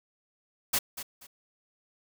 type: noise with echo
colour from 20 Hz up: white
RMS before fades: -26 dBFS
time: 0.73-0.79 s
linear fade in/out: 10 ms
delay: 240 ms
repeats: 2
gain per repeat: -12 dB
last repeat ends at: 1.27 s
effects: none